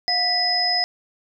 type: tone cluster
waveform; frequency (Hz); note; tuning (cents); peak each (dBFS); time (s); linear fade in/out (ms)
sine; 714 / 1975 / 5070; F5 / B6 / D#8; +38 / 0 / +32; -25 / -28 / -19; 0.08-0.84; 0
effects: none